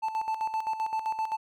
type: tone with tremolo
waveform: triangle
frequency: 880 Hz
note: A5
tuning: in tune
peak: -24 dBFS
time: 0.02-1.37 s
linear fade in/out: 20 ms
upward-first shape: square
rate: 7.7 Hz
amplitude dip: 65%
effects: none